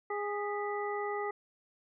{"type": "harmonic tone with a mistuned harmonic", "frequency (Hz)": 411.8, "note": "G#4", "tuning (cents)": -15, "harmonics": [1, 2, 3, 5], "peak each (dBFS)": [-35, -38, -40, -42], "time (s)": [0.1, 1.31], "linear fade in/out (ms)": 5, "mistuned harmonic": 5, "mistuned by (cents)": -74, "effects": []}